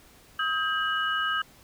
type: tone cluster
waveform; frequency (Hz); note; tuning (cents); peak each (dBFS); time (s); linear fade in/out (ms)
sine; 1269 / 1595 / 2933; D#6 / G6 / F#7; +34 / +30 / -16; -28 / -28 / -32; 0.39-1.42; 5
effects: pink hiss -55 dBFS RMS until 1.63 s